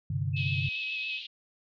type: chord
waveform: sine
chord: G suspended fourth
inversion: none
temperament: just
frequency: 98 / 130.67 / 147 Hz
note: G2 / C3 / D3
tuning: 0 / -2 / +2 cents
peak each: -32 dBFS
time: 0.1-0.69 s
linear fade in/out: 5 ms
type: tone with vibrato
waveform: sine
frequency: 2573 Hz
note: E7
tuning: 43 cents flat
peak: -32 dBFS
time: 0.33-1.21 s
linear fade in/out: 50 ms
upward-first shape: square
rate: 7.1 Hz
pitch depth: 16 cents each way
type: band-pass noise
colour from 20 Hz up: pink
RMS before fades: -41 dBFS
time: 0.36-1.27 s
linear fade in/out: 10 ms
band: 2900 to 3900 Hz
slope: 48 dB/octave
effects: none